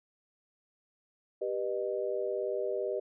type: chord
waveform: sine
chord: G augmented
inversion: none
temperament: just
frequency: 392 / 490 / 612.5 Hz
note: G4 / B4 / D#5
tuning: 0 / -14 / -27 cents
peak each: -34 / -35 / -35 dBFS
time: 1.41-3 s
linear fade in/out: 10 ms
effects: none